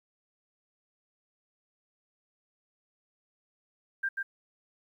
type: tone with echo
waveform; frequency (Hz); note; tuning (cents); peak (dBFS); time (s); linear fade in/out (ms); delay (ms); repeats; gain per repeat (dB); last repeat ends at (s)
sine; 1587; G6; +21; -27; 4.03-4.09; 10; 140; 1; -3; 4.23
effects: 11-bit